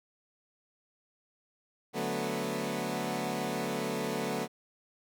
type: chord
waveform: 15% pulse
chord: B minor seventh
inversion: first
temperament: equal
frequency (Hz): 146.83 / 185 / 220 / 246.9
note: D3 / F#3 / A3 / B3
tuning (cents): 0 / 0 / 0 / 0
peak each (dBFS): -33 / -31 / -30 / -30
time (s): 1.93-4.48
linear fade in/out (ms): 50
effects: none